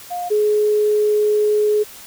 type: tone pair in turn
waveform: sine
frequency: 709 / 421.6 Hz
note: F5 / G#4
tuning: +26 / +26 cents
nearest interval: major sixth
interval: 900 cents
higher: first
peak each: -22 / -13 dBFS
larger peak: second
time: 0.1-0.3 / 0.3-1.84 s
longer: second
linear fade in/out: 20 ms
effects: white hiss -39 dBFS RMS until 2.06 s